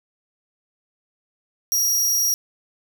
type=tone; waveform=sawtooth; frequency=5690 Hz; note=F8; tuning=31 cents sharp; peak=-15 dBFS; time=1.72-2.34 s; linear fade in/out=0 ms; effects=none